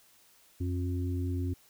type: harmonic tone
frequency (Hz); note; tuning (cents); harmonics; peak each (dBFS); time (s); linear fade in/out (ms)
89.5; F2; +43; 1 / 3 / 4; -30 / -36 / -42; 0.6-1.54; 10
effects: white hiss -62 dBFS RMS until 1.69 s